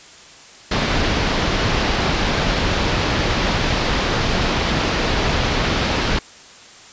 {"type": "low-pass noise", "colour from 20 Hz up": "pink", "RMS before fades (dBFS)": -19, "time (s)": [0.71, 6.19], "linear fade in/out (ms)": 5, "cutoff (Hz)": 5000, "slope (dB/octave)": 24, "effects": ["white hiss -42 dBFS RMS until 6.92 s", "resampled to 16000 Hz"]}